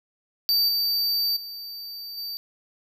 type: tone with level steps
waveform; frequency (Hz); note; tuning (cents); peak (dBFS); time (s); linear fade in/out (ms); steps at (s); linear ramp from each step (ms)
square; 4631; D8; -25; -19 / -22 / -35 / -31; 0.49-2.37; 0; 0.68 / 1.36 / 2.17; 10
effects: none